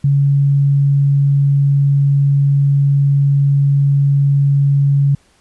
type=tone; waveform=sine; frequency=140.4 Hz; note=C#3; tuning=22 cents sharp; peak=-9 dBFS; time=0.04-5.15 s; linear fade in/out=5 ms; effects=pink hiss -54 dBFS RMS until 5.4 s + resampled to 24000 Hz